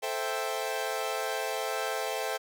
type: chord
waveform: sawtooth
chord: A minor seventh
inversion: none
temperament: equal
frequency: 440 / 523.3 / 659.3 / 784 Hz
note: A4 / C5 / E5 / G5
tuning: 0 / 0 / 0 / 0 cents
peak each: -32 dBFS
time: 0.02-2.38 s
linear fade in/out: 20 ms
effects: none